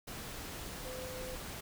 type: tone in noise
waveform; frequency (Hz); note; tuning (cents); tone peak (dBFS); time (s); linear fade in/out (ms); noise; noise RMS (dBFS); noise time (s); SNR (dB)
sine; 511; C5; -41; -43; 0.85-1.36; 10; pink; -44; 0.07-1.61; -2
effects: none